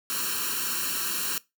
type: noise with comb filter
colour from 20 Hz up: white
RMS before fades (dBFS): -29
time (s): 0.1-1.38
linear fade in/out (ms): 0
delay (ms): 0.71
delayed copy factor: +0.9
effects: noise-tail reverb RT60 0.2 s tail -20 dB re dry + high-pass 200 Hz 12 dB/octave